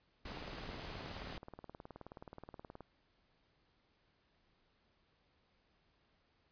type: noise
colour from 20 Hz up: pink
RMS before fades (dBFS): -47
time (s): 0.25-1.38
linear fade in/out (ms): 5
type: click train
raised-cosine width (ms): 1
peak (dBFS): -35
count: 48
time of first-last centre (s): 0.32-2.807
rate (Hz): 18.9
effects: pink hiss -75 dBFS RMS until 6.51 s + resampled to 11025 Hz